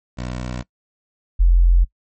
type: tone pair in turn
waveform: 15% pulse / sine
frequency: 61.74 / 43.49 Hz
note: B1 / F1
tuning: 0 / -6 cents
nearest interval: tritone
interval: 606 cents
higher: first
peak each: -19 / -9 dBFS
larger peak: second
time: 0.17-0.63 / 1.39-1.85 s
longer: neither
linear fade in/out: 20 ms
effects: noise-tail reverb RT60 0.1 s tail -22 dB re dry + MP3 32 kbps